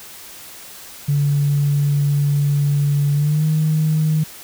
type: tone with pitch glide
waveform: sine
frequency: 143.4 to 155.48 Hz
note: D3 to D#3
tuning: -41 to -1 cents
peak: -13 dBFS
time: 1.08-4.24 s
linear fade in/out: 10 ms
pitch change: +140 cents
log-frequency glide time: 3.13-3.46 s
effects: tanh soft clip ceiling -9 dBFS + white hiss -38 dBFS RMS until 4.43 s